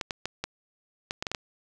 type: clicks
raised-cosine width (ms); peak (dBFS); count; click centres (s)
0.2; -13; 9; 0.012 / 0.108 / 0.256 / 0.44 / 1.109 / 1.225 / 1.268 / 1.316 / 1.348
effects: none